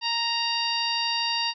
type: harmonic tone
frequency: 932.3 Hz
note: A#5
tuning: in tune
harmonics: 1 / 2 / 3 / 4 / 5 / 6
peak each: -30 / -35 / -29 / -33 / -28 / -39 dBFS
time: 0.01-1.54 s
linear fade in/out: 50 ms
effects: none